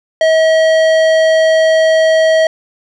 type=tone with tanh clipping; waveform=sine; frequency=640 Hz; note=D#5; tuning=49 cents sharp; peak=-9 dBFS; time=0.21-2.47 s; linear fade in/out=2 ms; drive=15 dB; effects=none